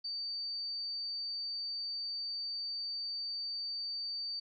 sine tone, 4604 Hz, D8, 35 cents flat, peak -36 dBFS, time 0.04-4.4 s, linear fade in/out 10 ms, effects none

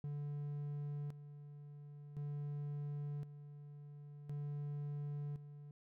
triangle tone with tremolo, 145.5 Hz, D3, 16 cents flat, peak -38 dBFS, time 0.04-5.71 s, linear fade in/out 2 ms, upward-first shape square, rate 0.47 Hz, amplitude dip 70%, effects none

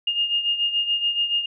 sine beating tone pair, 2832 / 2839 Hz, F7 / F7, +23 / +28 cents, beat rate 7 Hz, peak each -21 / -27 dBFS, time 0.07-1.46 s, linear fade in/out 5 ms, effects none

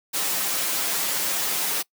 white noise with comb filter, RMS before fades -25 dBFS, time 0.13-1.83 s, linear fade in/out 20 ms, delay 8.2 ms, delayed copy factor -0.7, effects noise-tail reverb RT60 0.1 s tail -23 dB re dry + high-pass 200 Hz 12 dB/octave

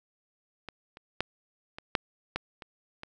clicks, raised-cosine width 0.3 ms, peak -23 / -30 / -11 / -24 / -7 / -14 / -26 / -24 dBFS, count 8, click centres 0.687 / 0.971 / 1.206 / 1.785 / 1.952 / 2.36 / 2.622 / 3.034 s, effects none

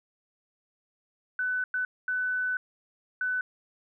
sine tone bursts at uneven times, 1500 Hz, F#6, 23 cents sharp, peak -26 dBFS, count 4, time 1.39-1.64 / 1.74-1.85 / 2.08-2.57 / 3.21-3.41 s, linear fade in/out 2 ms, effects none

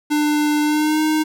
square tone with pitch glide, 298.6 to 309.7 Hz, D4 to D#4, +29 to -8 cents, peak -16 dBFS, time 0.1-1.24 s, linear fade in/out 20 ms, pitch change +63 cents, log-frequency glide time 0.62-1.01 s, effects none

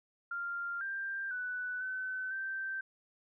sine tone with pitch steps, 1394 / 1584 / 1490 / 1519 / 1559 Hz, F6 / G6 / F#6 / F#6 / G6, -4 / +18 / +12 / +45 / -10 cents, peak -35 dBFS, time 0.31-2.81 s, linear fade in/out 5 ms, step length 500 ms, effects none

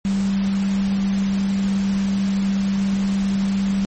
sine tone in noise, 196 Hz, G3, in tune, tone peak -17 dBFS, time 0.05-3.85 s, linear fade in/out 0 ms, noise pink, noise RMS -34 dBFS, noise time 0.05-3.85 s, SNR +14 dB, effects MP3 32 kbps

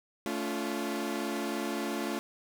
sawtooth chord, A augmented, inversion none, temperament equal with one note detuned, 220 / 283.5 / 349.2 Hz, A3 / C#4 / E#4, 0 / +39 / 0 cents, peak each -32 dBFS, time 0.26-2.19 s, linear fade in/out 0 ms, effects none

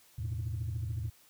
sine chord, E suspended fourth, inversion none, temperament just, 82.41 / 109.88 / 123.61 Hz, E2 / A2 / B2, 0 / -2 / +2 cents, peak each -36 / -34 / -39 dBFS, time 0.18-1.1 s, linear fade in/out 10 ms, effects tanh soft clip ceiling -28 dBFS + white hiss -62 dBFS RMS until 1.29 s

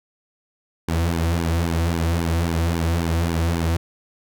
sawtooth tone with flanger, 83.5 Hz, E2, 23 cents sharp, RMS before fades -21 dBFS, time 0.88-3.77 s, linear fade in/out 5 ms, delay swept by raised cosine 1.5 to 5 ms, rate 3.7 Hz, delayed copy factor -0.9, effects none

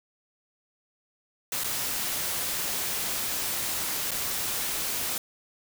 white noise with dropouts, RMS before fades -30 dBFS, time 1.52-5.18 s, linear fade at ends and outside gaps 2 ms, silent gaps 1.637-1.643 / 4.109-4.115 s, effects none

